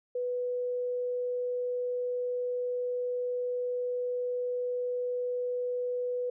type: tone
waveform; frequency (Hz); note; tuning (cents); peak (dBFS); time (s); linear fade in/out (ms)
sine; 493.9; B4; 0; -29; 0.15-6.3; 5
effects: none